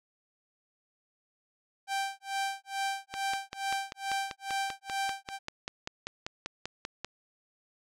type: tone with tremolo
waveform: sawtooth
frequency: 784 Hz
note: G5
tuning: in tune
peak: -25 dBFS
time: 1.87-5.39 s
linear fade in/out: 50 ms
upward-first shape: sine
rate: 2.3 Hz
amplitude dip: 100%
type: click train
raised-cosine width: 0.2 ms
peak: -18 dBFS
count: 21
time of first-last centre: 3.14-7.046 s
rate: 5.12 Hz
effects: low-pass 10000 Hz 12 dB/octave